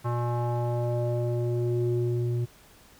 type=tone with low-pass filter sweep; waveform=square; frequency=120 Hz; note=B2; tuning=49 cents flat; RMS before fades=-27 dBFS; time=0.04-2.46 s; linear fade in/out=20 ms; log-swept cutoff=1100 to 260 Hz; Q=3.2; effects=pink hiss -55 dBFS RMS until 2.99 s

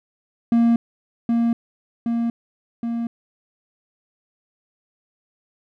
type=tone with echo; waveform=triangle; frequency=233.1 Hz; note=A#3; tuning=in tune; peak=-11 dBFS; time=0.52-0.76 s; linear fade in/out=2 ms; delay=770 ms; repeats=3; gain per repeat=-3 dB; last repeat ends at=3.07 s; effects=none

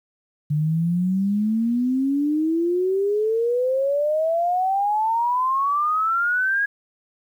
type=exponential sweep; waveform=sine; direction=up; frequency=146.83 to 1661.2 Hz; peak=-18 dBFS; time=0.5-6.66 s; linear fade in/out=10 ms; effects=9-bit

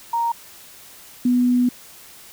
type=tone pair in turn; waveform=sine; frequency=932 / 246.9 Hz; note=A#5 / B3; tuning=-1 / 0 cents; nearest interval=octave + major seventh; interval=2299 cents; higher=first; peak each=-18 / -14 dBFS; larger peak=second; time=0.13-0.32 / 1.25-1.69 s; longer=second; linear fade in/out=5 ms; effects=white hiss -44 dBFS RMS until 2.32 s

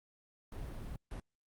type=noise bursts at uneven times; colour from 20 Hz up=brown; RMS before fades=-43 dBFS; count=2; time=0.52-0.96 / 1.11-1.2 s; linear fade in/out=2 ms; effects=Opus 32 kbps

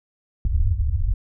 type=low-pass noise; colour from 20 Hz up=white; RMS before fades=-20 dBFS; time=0.45-1.14 s; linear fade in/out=2 ms; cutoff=100 Hz; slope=96 dB/octave; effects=none

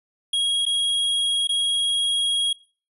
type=tone with dropouts; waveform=square; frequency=3293 Hz; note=G#7; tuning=15 cents flat; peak=-20 dBFS; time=0.33-2.53 s; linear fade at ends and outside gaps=5 ms; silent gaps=0.654-0.663 / 1.473-1.491 s; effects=noise-tail reverb RT60 0.4 s tail -22 dB re dry + resampled to 32000 Hz

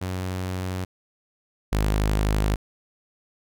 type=tone pair in turn; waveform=sawtooth; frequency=92.5 / 51.91 Hz; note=F#2 / G#1; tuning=0 / 0 cents; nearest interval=minor seventh; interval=1000 cents; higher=first; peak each=-23 / -16 dBFS; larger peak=second; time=0.01-0.85 / 1.72-2.56 s; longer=neither; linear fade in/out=10 ms; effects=none

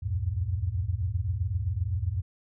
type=tone cluster; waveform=sine; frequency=68.1 / 83.1 / 90.9 / 110.3 Hz; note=C#2 / E2 / F#2 / A2; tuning=-30 / +15 / -30 / +5 cents; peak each=-36 / -33 / -29 / -32 dBFS; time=0.02-2.22 s; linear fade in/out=20 ms; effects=none

